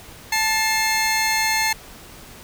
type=tone pair together; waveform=20% pulse; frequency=880 / 2135 Hz; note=A5 / C7; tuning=0 / +34 cents; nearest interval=octave + minor third; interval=1534 cents; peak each=-16 dBFS; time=0.32-1.73 s; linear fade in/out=5 ms; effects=pink hiss -42 dBFS RMS until 2.43 s